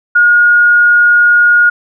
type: tone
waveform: sine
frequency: 1435 Hz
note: F6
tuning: 47 cents sharp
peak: -4 dBFS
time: 0.15-1.7 s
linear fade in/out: 10 ms
effects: none